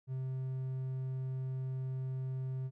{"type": "tone", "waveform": "triangle", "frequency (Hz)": 130.81, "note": "C3", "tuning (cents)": 0, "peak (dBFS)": -33, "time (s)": [0.07, 2.71], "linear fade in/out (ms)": 50, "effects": []}